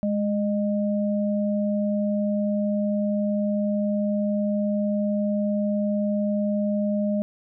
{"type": "tone pair together", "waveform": "sine", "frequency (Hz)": [207.7, 612.1], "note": ["G#3", "D#5"], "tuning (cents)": [0, -28], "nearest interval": "octave + perfect fifth", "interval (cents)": 1872, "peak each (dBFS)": [-22, -27], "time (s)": [0.03, 7.22], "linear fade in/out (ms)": 0, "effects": []}